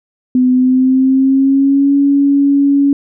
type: tone with pitch glide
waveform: sine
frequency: 253.1 to 280.8 Hz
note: B3 to C#4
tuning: +43 to +22 cents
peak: -7 dBFS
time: 0.35-2.93 s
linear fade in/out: 2 ms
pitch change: +179 cents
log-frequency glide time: 0.52-1.94 s
effects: none